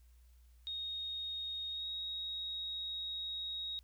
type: tone with pitch glide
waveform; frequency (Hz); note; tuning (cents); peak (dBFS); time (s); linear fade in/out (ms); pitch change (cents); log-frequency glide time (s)
sine; 3729 to 3777; A#7 to A#7; 0 to +22; -38; 0.67-3.79; 0; +22; 1.7-1.87
effects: added 60 Hz sine -59 dBFS peak until 3.83 s + white hiss -75 dBFS RMS until 3.83 s